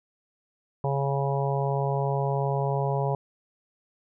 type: harmonic tone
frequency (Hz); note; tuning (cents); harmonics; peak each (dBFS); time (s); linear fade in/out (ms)
138.7; C#3; +1; 1 / 3 / 4 / 5 / 6 / 7; -26 / -31 / -32 / -33 / -34 / -34; 0.84-3.15; 2
effects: none